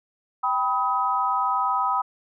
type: chord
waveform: sine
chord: G augmented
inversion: none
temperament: equal with one note detuned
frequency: 784 / 987.8 / 1266.3 Hz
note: G5 / B5 / D#6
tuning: 0 / 0 / +30 cents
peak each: -27 / -24 / -24 dBFS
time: 0.43-2.02 s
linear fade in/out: 10 ms
effects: none